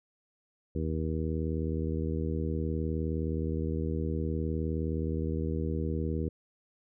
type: harmonic tone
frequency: 79.4 Hz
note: D#2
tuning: 36 cents sharp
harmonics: 1 / 2 / 3 / 4 / 5 / 6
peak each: -32 / -35 / -37 / -38 / -39 / -40 dBFS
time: 0.75-6.29 s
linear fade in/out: 5 ms
effects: none